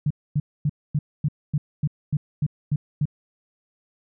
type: tone bursts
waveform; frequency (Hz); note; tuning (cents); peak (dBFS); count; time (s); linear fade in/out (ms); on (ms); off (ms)
sine; 147.5; D3; +8; -18; 11; 0.06-3.055; 5; 45; 250
effects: none